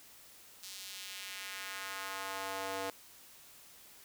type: tone with high-pass filter sweep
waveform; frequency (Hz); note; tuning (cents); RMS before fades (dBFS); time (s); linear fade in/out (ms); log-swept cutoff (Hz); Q
square; 96.6; G2; -25; -42; 0.63-2.9; 0; 4600 to 520; 1.2
effects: white hiss -57 dBFS RMS until 4.04 s